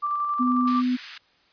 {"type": "tone with tremolo", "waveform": "sine", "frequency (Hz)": 1174.7, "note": "D6", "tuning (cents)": 0, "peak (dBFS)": -22, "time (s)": [0.02, 0.82], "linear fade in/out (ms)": 20, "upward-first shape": "square", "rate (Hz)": 11, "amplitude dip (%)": 25}
{"type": "tone", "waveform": "sine", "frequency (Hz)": 250.8, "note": "B3", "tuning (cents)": 27, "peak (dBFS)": -20, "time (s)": [0.39, 0.97], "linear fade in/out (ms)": 20}
{"type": "high-pass noise", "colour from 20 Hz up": "pink", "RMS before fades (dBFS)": -39, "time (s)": [0.67, 1.18], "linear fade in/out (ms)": 5, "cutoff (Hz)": 1500, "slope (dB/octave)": 24}
{"effects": ["white hiss -61 dBFS RMS until 1.52 s", "resampled to 11025 Hz"]}